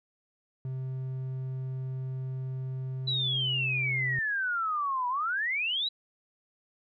triangle tone, 130.7 Hz, C3, 1 cent flat, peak -30 dBFS, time 0.65-4.19 s, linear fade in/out 2 ms
sine exponential two-way sweep, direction down then up, 3998 to 967 to 3998 Hz, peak -27 dBFS, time 3.07-5.89 s, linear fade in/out 10 ms, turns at 5.08 s
effects none

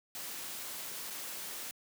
white noise with dropouts, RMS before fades -42 dBFS, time 0.15-1.71 s, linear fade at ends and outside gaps 1 ms, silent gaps 1.102-1.105 s, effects high-pass 150 Hz 12 dB/octave

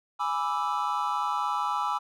triangle chord, E dominant seventh, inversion first, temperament equal, 830.6 / 987.8 / 1174.7 / 1318.5 Hz, G#5 / B5 / D6 / E6, 0 / 0 / 0 / 0 cents, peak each -30 / -29 / -30 / -30 dBFS, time 0.19-1.99 s, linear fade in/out 20 ms, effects none

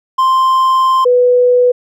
triangle / sine tone pair in turn, 1046.5 / 493.9 Hz, C6 / B4, 0 / 0 cents, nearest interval octave + minor second, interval 1300 cents, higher first, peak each -6 dBFS, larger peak neither, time 0.18-1.05 / 1.05-1.72 s, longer first, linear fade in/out 10 ms, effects none

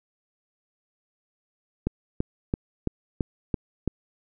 click train, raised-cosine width 3 ms, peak -11 dBFS, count 7, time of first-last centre 1.87-3.877 s, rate 2.99 Hz, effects none

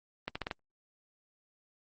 accelerating click train, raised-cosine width 0.3 ms, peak -18 dBFS, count 5, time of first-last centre 0.28-0.512 s, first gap 75 ms, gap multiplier 0.83, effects Opus 24 kbps

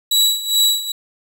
sawtooth tone with tremolo, 3907 Hz, B7, 19 cents flat, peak -8 dBFS, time 0.11-0.92 s, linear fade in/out 5 ms, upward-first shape sine, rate 2.4 Hz, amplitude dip 80%, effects none

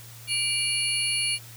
sine tone cluster, 2352 / 2847 / 4379 / 10010 Hz, D7 / F7 / C#8 / D#9, +2 / +33 / -22 / +9 cents, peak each -29 dBFS, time 0.27-1.39 s, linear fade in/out 50 ms, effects added 116 Hz sine -45 dBFS peak until 1.56 s + white hiss -47 dBFS RMS until 1.56 s

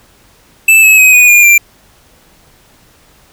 square tone with pitch steps, 2637 / 2581 / 2527 / 2473 / 2421 / 2370 Hz, E7 / E7 / D#7 / D#7 / D#7 / D7, 0 / -37 / +26 / -11 / -48 / +15 cents, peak -3 dBFS, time 0.68-1.58 s, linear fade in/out 5 ms, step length 150 ms, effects pink hiss -46 dBFS RMS until 3.32 s

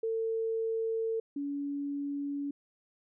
sine tone pair in turn, 450 / 284 Hz, A4 / C#4, +39 / +42 cents, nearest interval minor sixth, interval 797 cents, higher first, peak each -29 / -32 dBFS, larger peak first, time 0.03-1.2 / 1.36-2.51 s, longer first, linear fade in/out 5 ms, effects none

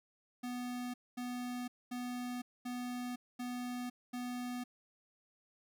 square tone bursts, 246.6 Hz, B3, 2 cents flat, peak -39 dBFS, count 6, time 0.43-4.64 s, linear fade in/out 10 ms, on 510 ms, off 230 ms, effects none

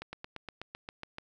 slowing click train, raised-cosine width 0.3 ms, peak -24 dBFS, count 10, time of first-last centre 0.02-1.184 s, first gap 110 ms, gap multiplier 1.04, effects none

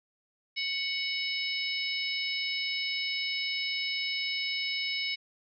harmonic tone with a mistuned harmonic, 740 Hz, F#5, in tune, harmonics 3 / 4 / 5 / 6 / 7, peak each -33 / -37 / -37 / -42 / -36 dBFS, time 0.56-5.16 s, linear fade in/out 20 ms, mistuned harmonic 5, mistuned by +57 cents, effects none

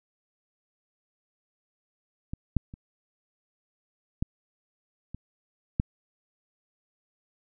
clicks, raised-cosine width 5 ms, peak -21 / -10 / -29 / -14 / -25 / -11 dBFS, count 6, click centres 2.335 / 2.567 / 2.739 / 4.225 / 5.146 / 5.799 s, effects none

